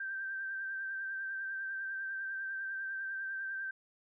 sine tone with vibrato, 1568 Hz, G6, in tune, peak -36 dBFS, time 0-3.71 s, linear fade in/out 5 ms, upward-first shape sine, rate 10 Hz, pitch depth 27 cents each way, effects none

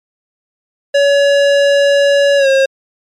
square tone with pitch glide, 565 to 537.9 Hz, C#5 to C5, +33 to +48 cents, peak -8 dBFS, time 0.94-2.66 s, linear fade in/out 10 ms, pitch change -85 cents, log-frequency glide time 2.37-2.48 s, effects low-pass 5000 Hz 12 dB/octave + MP3 96 kbps

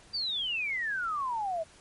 sine exponential sweep, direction down, 4764 to 626 Hz, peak -29 dBFS, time 0.13-1.64 s, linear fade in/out 20 ms, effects pink hiss -56 dBFS RMS until 1.8 s + MP3 48 kbps

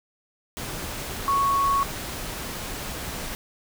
sine tone in noise, 1108.7 Hz, C#6, in tune, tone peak -19 dBFS, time 1.28-1.83 s, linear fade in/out 0 ms, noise pink, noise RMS -33 dBFS, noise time 0.57-3.35 s, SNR +11 dB, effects none

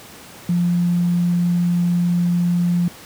triangle tone with tanh clipping, 174.61 Hz, F3, in tune, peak -14 dBFS, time 0.49-2.88 s, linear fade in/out 2 ms, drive 3 dB, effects pink hiss -40 dBFS RMS until 3.05 s + high-pass 100 Hz 12 dB/octave

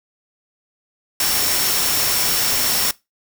sine tone in noise, 5460 Hz, F8, 40 cents flat, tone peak -25 dBFS, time 1.2-2.91 s, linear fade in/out 2 ms, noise white, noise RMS -19 dBFS, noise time 1.2-2.91 s, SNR -9 dB, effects noise-tail reverb RT60 0.2 s tail -20 dB re dry

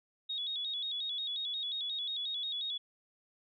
sine tone with vibrato, 3566 Hz, A7, 22 cents sharp, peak -34 dBFS, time 0.29-2.78 s, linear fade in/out 10 ms, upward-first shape square, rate 5.6 Hz, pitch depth 81 cents each way, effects none

